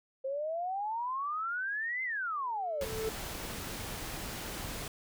sine exponential two-way sweep, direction up then down, 523.3 to 2093 to 523.3 Hz, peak -32 dBFS, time 0.24-2.85 s, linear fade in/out 10 ms, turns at 2.03 s
triangle tone with exponential growth, 440 Hz, A4, in tune, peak -28 dBFS, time 2.35-3.09 s, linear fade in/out 1 ms, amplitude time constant 160 ms
pink noise, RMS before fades -40 dBFS, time 2.81-4.88 s, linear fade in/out 2 ms
effects none

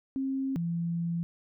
sine tone pair in turn, 268 / 169.32 Hz, C4 / E3, +42 / +47 cents, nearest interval minor sixth, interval 795 cents, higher first, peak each -28 dBFS, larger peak neither, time 0.16-0.56 / 0.56-1.23 s, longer second, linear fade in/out 0 ms, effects none

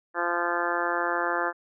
harmonic tone, 173.1 Hz, F3, 15 cents flat, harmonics 2 / 3 / 4 / 5 / 6 / 7 / 8 / 9 / 10, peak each -33 / -33 / -33 / -33 / -33 / -33 / -33 / -33 / -33 dBFS, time 0.14-1.53 s, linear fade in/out 50 ms, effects none

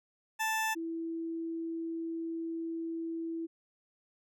20% pulse / sine tone pair in turn, 880 / 329.6 Hz, A5 / E4, 0 / 0 cents, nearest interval octave + perfect fourth, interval 1700 cents, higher first, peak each -25 / -34 dBFS, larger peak first, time 0.39-0.75 / 0.75-3.47 s, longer second, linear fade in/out 20 ms, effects none

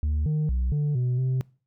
sine tone with pitch steps, 75.2 / 153 / 62.4 / 147.4 / 124.6 / 129.5 Hz, D2 / D#3 / B1 / D3 / B2 / C3, +42 / -29 / +19 / +7 / +16 / -17 cents, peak -19 dBFS, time 0.03-1.41 s, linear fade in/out 0 ms, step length 230 ms, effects noise-tail reverb RT60 0.4 s tail -26 dB re dry + tanh soft clip ceiling -21 dBFS

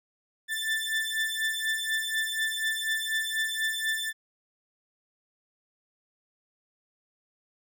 30% pulse beating tone pair, 1766 / 1770.1 Hz, A6 / A6, +6 / +10 cents, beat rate 4.1 Hz, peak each -28 dBFS, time 0.48-4.13 s, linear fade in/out 50 ms, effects none

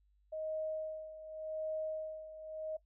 sine tone with tremolo, 627 Hz, D#5, 13 cents sharp, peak -35 dBFS, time 0.32-2.77 s, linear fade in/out 10 ms, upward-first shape sine, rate 0.87 Hz, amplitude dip 75%, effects noise-tail reverb RT60 0.1 s tail -18 dB re dry + added 50 Hz sine -68 dBFS peak until 2.85 s

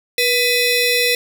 20% pulse ring-modulated tone, 1506 Hz, F#6, 30 cents sharp, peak -6 dBFS, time 0.18-1.15 s, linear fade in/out 2 ms, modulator 1020 Hz, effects none

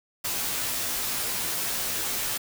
white noise with comb filter, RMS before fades -29 dBFS, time 0.24-2.38 s, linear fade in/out 10 ms, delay 14 ms, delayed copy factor -0.7, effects none

